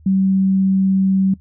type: tone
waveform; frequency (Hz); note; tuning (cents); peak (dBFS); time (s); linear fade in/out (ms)
sine; 191.7; G3; -38; -12; 0.06-1.34; 5
effects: noise-tail reverb RT60 0.1 s tail -20 dB re dry + added 78 Hz sine -43 dBFS peak until 1.4 s